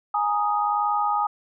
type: chord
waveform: sine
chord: Ab suspended second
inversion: none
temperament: equal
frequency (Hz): 830.6 / 932.3 / 1244.5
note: Ab5 / Bb5 / Eb6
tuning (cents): 0 / 0 / 0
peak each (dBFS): -23 / -29 / -24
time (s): 0.14-1.27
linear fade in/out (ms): 5
effects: none